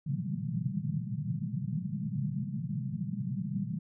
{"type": "band-pass noise", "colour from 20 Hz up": "white", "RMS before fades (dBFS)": -34, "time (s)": [0.06, 3.79], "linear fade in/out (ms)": 5, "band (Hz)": [110, 210], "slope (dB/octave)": 96, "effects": []}